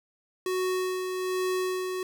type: tone with tremolo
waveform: square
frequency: 370 Hz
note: F#4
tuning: in tune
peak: -26 dBFS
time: 0.46-2.03 s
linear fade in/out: 2 ms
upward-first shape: sine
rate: 1.2 Hz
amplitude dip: 40%
effects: 11-bit